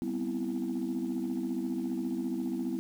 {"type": "chord", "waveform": "sine", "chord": "C major seventh", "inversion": "second", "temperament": "equal with one note detuned", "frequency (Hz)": [195.21, 246.9, 261.6, 329.6], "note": ["G3", "B3", "C4", "E4"], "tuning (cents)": [-7, 0, 0, 0], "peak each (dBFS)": [-37, -33, -36, -34], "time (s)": [0.02, 2.79], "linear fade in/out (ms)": 0, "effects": ["tanh soft clip ceiling -25 dBFS", "9-bit"]}